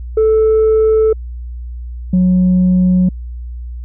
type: tone pair in turn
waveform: sine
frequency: 438.2 / 182.76 Hz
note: A4 / F#3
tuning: -7 / -21 cents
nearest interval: octave + minor third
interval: 1514 cents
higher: first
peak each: -6 dBFS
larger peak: neither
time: 0.17-1.13 / 2.13-3.09 s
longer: neither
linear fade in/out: 5 ms
effects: tanh soft clip ceiling -6 dBFS + added 60 Hz sine -23 dBFS peak until 3.84 s